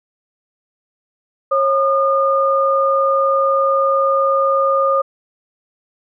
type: tone pair together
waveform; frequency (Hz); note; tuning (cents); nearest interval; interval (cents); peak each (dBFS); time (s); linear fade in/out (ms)
sine; 544.3 / 1216; C#5 / D#6; -32 / -40; octave + major second; 1392; -15; 1.51-5.02; 10
effects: none